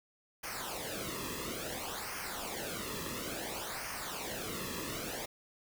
pink noise with flanger, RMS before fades -40 dBFS, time 0.43-5.26 s, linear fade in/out 10 ms, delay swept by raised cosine 0.26 to 1.36 ms, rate 0.58 Hz, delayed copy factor -0.75, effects none

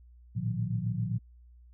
sine tone cluster, 110.7 / 118.2 / 154.8 / 179.7 Hz, A2 / A#2 / D#3 / F3, +11 / +24 / -9 / +50 cents, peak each -34 / -32 / -37 / -35 dBFS, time 0.35-1.19 s, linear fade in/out 20 ms, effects added 60 Hz sine -52 dBFS peak until 1.73 s

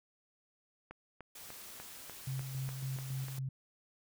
click train, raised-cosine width 0.5 ms, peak -32 dBFS, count 9, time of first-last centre 0.91-3.284 s, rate 3.37 Hz
white noise, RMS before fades -50 dBFS, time 1.35-3.39 s, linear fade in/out 5 ms
sine tone with tremolo, 132.9 Hz, C3, 27 cents sharp, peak -35 dBFS, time 2.27-3.49 s, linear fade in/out 5 ms, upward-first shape square, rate 3.6 Hz, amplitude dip 45%
effects none

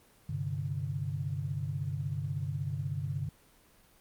sine chord, G suspended fourth, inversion none, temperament just, 98 / 130.67 / 147 Hz, G2 / C3 / D3, 0 / -2 / +2 cents, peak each -37 / -37 / -35 dBFS, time 0.29-3.29 s, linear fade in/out 5 ms, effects pink hiss -62 dBFS RMS until 4 s + Opus 24 kbps

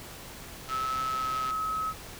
sine tone with pitch glide, 1298 to 1283.1 Hz, E6 to E6, -27 to -47 cents, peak -28 dBFS, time 0.68-1.94 s, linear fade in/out 50 ms, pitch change -20 cents, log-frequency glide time 1.04-1.36 s
click train, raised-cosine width 0.2 ms, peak -23 dBFS, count 108, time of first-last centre 0.69-1.507 s, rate 131 Hz
effects pink hiss -44 dBFS RMS until 2.19 s

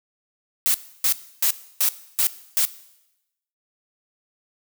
blue noise bursts, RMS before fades -19 dBFS, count 6, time 0.66-2.652 s, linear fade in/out 0 ms, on 82 ms, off 300 ms, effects noise-tail reverb RT60 0.9 s tail -17 dB re dry

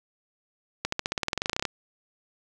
accelerating click train, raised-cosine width 0.2 ms, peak -9 dBFS, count 18, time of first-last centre 0.85-1.653 s, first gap 74 ms, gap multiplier 0.94, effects none

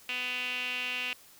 sawtooth tone with band-pass filter, 250 Hz, B3, 21 cents sharp, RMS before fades -34 dBFS, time 0.09-1.13 s, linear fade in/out 0 ms, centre 2700 Hz, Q 6.8, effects white hiss -56 dBFS RMS until 1.39 s

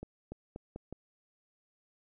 accelerating click train, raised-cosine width 2 ms, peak -28 dBFS, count 5, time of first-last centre 0.03-0.926 s, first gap 290 ms, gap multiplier 0.83, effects none

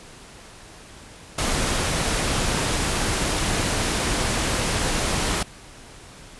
pink noise, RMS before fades -23 dBFS, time 1.38-5.43 s, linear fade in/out 5 ms, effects pink hiss -44 dBFS RMS until 6.39 s + resampled to 24000 Hz

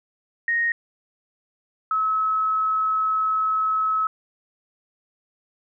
sine tone pair in turn, 1864.7 / 1290.5 Hz, A#6 / E6, 0 / -37 cents, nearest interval tritone, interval 637 cents, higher first, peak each -19 dBFS, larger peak neither, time 0.48-0.72 / 1.91-4.07 s, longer second, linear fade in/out 2 ms, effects none

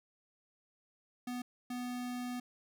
square tone bursts at uneven times, 246.9 Hz, B3, in tune, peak -38 dBFS, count 2, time 1.27-1.42 / 1.7-2.4 s, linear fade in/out 5 ms, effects none

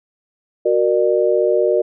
sine chord, Gb augmented, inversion none, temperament equal with one note detuned, 370 / 466.2 / 600 Hz, Gb4 / Bb4 / D5, 0 / 0 / +37 cents, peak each -17 dBFS, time 0.65-1.82 s, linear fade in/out 10 ms, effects none

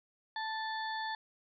harmonic tone, 880 Hz, A5, in tune, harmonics 1 / 2 / 4 / 5, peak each -37 / -40 / -46 / -47 dBFS, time 0.36-1.15 s, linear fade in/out 2 ms, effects none

